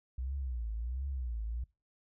sine tone with vibrato, 61.1 Hz, B1, 18 cents flat, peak -34 dBFS, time 0.18-1.64 s, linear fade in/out 5 ms, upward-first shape triangle, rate 1.4 Hz, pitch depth 240 cents each way, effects noise-tail reverb RT60 0.3 s tail -23 dB re dry

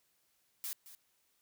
blue noise with echo, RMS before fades -40 dBFS, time 0.64-0.73 s, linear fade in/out 0 ms, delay 220 ms, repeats 1, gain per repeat -14 dB, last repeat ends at 0.95 s, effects white hiss -75 dBFS RMS until 1.41 s

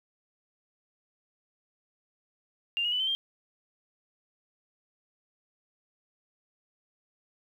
sine tone with pitch steps, 2794 / 2888 / 2984 / 3084 / 3187 Hz, F7 / F#7 / F#7 / G7 / G7, 0 / -43 / +14 / -29 / +28 cents, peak -26 dBFS, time 2.77-3.15 s, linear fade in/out 0 ms, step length 76 ms, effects 10-bit

